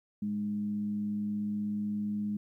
sine tone with frequency modulation, 207.7 Hz, G#3, in tune, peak -30 dBFS, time 0.22-2.37 s, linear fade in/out 5 ms, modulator 99.7 Hz, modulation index 0.26, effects 12-bit

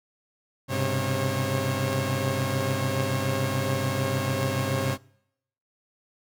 sawtooth tone cluster, 100.4 / 127.9 / 134.8 / 542 Hz, G2 / C3 / C#3 / C#5, +42 / -39 / -48 / -39 cents, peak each -26 dBFS, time 0.68-4.98 s, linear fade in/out 50 ms, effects noise-tail reverb RT60 0.8 s tail -25 dB re dry

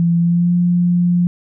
sine tone with pitch glide, 169.9 to 175.69 Hz, F3 to F3, -47 to +11 cents, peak -11 dBFS, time 0-1.27 s, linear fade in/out 0 ms, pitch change +58 cents, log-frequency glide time 0.19-0.54 s, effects none

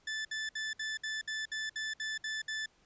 sawtooth tone bursts, 1752 Hz, A6, 8 cents flat, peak -31 dBFS, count 11, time 0.07-2.66 s, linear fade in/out 5 ms, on 180 ms, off 61 ms, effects pink hiss -68 dBFS RMS until 2.85 s + resampled to 16000 Hz

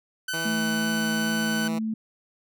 sawtooth tone with pitch glide, 1514 to 1504.4 Hz, F#6 to F#6, +39 to +28 cents, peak -24 dBFS, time 0.28-1.68 s, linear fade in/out 5 ms, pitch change -11 cents, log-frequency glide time 0.42-0.71 s
10% pulse tone with vibrato, 162.8 Hz, E3, 21 cents flat, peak -23 dBFS, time 0.33-1.79 s, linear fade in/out 10 ms, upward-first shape sine, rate 2.2 Hz, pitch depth 12 cents each way
sine tone, 220.1 Hz, A3, 1 cent sharp, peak -25 dBFS, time 0.45-1.94 s, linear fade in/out 5 ms
effects none

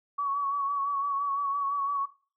sine tone with vibrato, 1125 Hz, C#6, 25 cents sharp, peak -26 dBFS, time 0.18-2.06 s, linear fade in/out 10 ms, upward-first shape sine, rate 5.9 Hz, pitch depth 36 cents each way, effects noise-tail reverb RT60 0.4 s tail -18 dB re dry

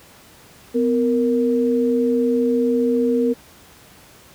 sine tone pair together, 251.3 / 466.2 Hz, B3 / A#4, +30 / 0 cents, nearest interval major seventh, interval 1070 cents, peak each -18 dBFS, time 0.74-3.34 s, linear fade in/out 20 ms, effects pink hiss -47 dBFS RMS until 4.34 s + high-pass 60 Hz 12 dB/octave

